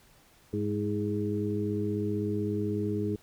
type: harmonic tone with a mistuned harmonic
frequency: 103.5 Hz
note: G#2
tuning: 5 cents flat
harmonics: 1 / 2 / 3 / 4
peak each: -33 / -33 / -33 / -33 dBFS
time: 0.53-3.16 s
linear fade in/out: 5 ms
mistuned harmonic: 3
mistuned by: +42 cents
effects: pink hiss -60 dBFS RMS until 3.22 s